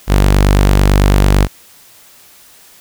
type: tone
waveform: sawtooth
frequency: 49 Hz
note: G1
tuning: in tune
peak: -3 dBFS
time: 0.07-1.48 s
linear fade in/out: 50 ms
effects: white hiss -43 dBFS RMS until 2.8 s